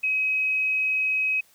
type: tone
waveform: sine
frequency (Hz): 2541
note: D#7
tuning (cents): +36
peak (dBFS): -21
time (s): 0.03-1.41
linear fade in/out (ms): 10
effects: white hiss -59 dBFS RMS until 1.54 s